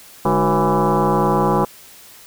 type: tone with frequency modulation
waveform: sine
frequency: 310.6 Hz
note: D#4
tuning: 3 cents flat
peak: -13 dBFS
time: 0.25-1.65 s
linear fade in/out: 5 ms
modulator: 171 Hz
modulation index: 4.8
effects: white hiss -43 dBFS RMS until 2.26 s

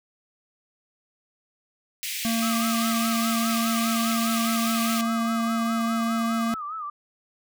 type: high-pass noise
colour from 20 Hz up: pink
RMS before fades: -31 dBFS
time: 2.03-5.01 s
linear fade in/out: 0 ms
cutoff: 2000 Hz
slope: 48 dB/octave
type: tone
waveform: square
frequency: 228.3 Hz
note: A#3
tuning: 36 cents flat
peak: -24 dBFS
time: 2.25-6.54 s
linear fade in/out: 0 ms
type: tone with vibrato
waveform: sine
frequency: 1236 Hz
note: D#6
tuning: 12 cents flat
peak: -30 dBFS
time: 2.42-6.9 s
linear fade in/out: 5 ms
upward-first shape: sine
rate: 4.9 Hz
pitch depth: 110 cents each way
effects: none

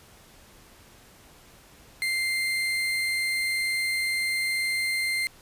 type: tone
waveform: 35% pulse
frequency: 2093 Hz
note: C7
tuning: in tune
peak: -23 dBFS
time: 2.02-5.27 s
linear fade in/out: 0 ms
effects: pink hiss -53 dBFS RMS until 5.41 s + resampled to 32000 Hz

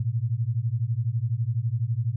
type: beating tone pair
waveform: sine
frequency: 110 / 122 Hz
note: A2 / B2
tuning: 0 / -21 cents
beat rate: 12 Hz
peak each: -26 dBFS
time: 0-2.16 s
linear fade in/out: 5 ms
effects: none

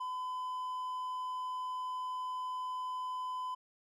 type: tone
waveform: triangle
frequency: 1011 Hz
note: B5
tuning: 40 cents sharp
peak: -34 dBFS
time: 0-3.55 s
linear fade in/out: 10 ms
effects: none

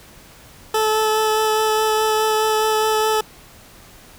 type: tone with vibrato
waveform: 20% pulse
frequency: 434.4 Hz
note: A4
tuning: 22 cents flat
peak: -11 dBFS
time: 0.74-3.21 s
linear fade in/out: 5 ms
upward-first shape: sine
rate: 4.8 Hz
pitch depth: 10 cents each way
effects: pink hiss -45 dBFS RMS until 4.18 s

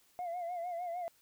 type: tone with vibrato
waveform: sine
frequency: 698.5 Hz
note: F5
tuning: in tune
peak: -34 dBFS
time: 0.19-1.08 s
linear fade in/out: 0 ms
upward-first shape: sine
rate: 6.6 Hz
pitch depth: 70 cents each way
effects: tanh soft clip ceiling -34 dBFS + white hiss -68 dBFS RMS until 1.21 s

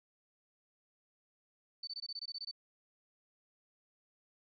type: tone bursts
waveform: sine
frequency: 4536 Hz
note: C#8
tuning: 39 cents sharp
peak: -39 dBFS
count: 11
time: 1.83-2.513 s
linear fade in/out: 5 ms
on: 43 ms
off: 21 ms
effects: MP3 96 kbps

